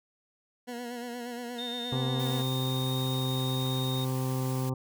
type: tone with vibrato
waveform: 20% pulse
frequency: 241.3 Hz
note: B3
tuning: 40 cents flat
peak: -31 dBFS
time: 0.67-2.43 s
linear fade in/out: 20 ms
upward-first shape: sine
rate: 8.5 Hz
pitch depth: 44 cents each way
type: tone with pitch glide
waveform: sine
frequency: 3646 to 3705 Hz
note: A#7 to A#7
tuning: -39 to -11 cents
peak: -35 dBFS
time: 1.58-4.05 s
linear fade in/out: 10 ms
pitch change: +28 cents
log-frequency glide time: 2.03-2.99 s
type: harmonic tone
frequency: 129.9 Hz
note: C3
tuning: 12 cents flat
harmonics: 1 / 2 / 3 / 4 / 6 / 7 / 8 / 9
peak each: -29 / -35 / -39 / -41 / -45 / -46 / -47 / -48 dBFS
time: 1.92-4.74 s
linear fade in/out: 5 ms
type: noise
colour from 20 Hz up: white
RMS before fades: -44 dBFS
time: 2.19-4.7 s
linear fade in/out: 10 ms
effects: none